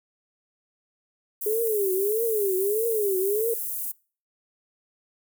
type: high-pass noise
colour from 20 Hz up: pink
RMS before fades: -31 dBFS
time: 1.41-3.92 s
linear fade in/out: 10 ms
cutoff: 11000 Hz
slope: 24 dB/octave
type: tone with vibrato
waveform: sine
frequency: 415.3 Hz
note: G#4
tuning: in tune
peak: -22 dBFS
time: 1.46-3.54 s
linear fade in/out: 5 ms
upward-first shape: triangle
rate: 1.6 Hz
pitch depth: 210 cents each way
effects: noise-tail reverb RT60 0.4 s tail -24 dB re dry